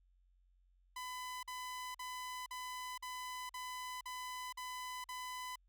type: tone bursts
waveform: sawtooth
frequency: 1005 Hz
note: B5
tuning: 30 cents sharp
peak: -39 dBFS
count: 9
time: 0.96-5.558 s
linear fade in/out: 5 ms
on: 470 ms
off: 46 ms
effects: added 45 Hz sine -68 dBFS peak until 5.68 s